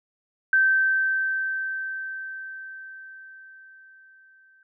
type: tone with exponential decay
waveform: sine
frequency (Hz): 1552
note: G6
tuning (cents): -18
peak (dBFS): -15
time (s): 0.53-4.63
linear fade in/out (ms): 2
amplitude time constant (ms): 890
effects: none